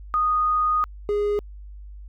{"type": "tone pair in turn", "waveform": ["sine", "triangle"], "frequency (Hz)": [1238, 413.1], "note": ["D#6", "G#4"], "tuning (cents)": [-9, -9], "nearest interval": "octave + perfect fifth", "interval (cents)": 1900, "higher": "first", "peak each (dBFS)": -18, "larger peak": "neither", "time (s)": [[0.14, 0.84], [1.09, 1.39]], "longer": "first", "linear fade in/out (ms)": 0, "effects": ["added 50 Hz sine -37 dBFS peak until 2.08 s"]}